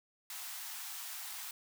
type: high-pass noise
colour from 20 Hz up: white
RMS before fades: -44 dBFS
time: 0.3-1.51 s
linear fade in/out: 2 ms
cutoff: 710 Hz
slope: 96 dB/octave
effects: none